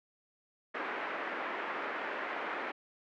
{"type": "band-pass noise", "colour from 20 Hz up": "white", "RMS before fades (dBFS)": -38, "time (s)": [0.74, 2.72], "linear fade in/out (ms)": 10, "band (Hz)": [280, 2000], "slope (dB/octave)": 24, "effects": []}